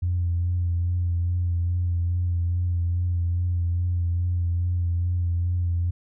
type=tone with vibrato; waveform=sine; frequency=87.31 Hz; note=F2; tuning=in tune; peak=-20 dBFS; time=0.02-5.91 s; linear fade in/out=10 ms; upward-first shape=sine; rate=2.4 Hz; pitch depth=29 cents each way; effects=tanh soft clip ceiling -16 dBFS